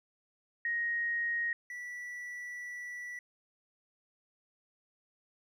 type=tone pair in turn; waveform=sine / triangle; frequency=1875 / 1957 Hz; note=A#6 / B6; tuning=+10 / -16 cents; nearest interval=minor second; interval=74 cents; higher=second; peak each=-30 / -38 dBFS; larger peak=first; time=0.65-1.53 / 1.7-3.19 s; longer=second; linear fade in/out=2 ms; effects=none